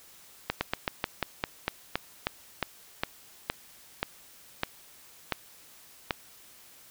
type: slowing click train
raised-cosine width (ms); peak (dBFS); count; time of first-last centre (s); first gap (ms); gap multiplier
0.3; -10; 17; 0.5-6.108; 110; 1.14
effects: white hiss -54 dBFS RMS until 6.9 s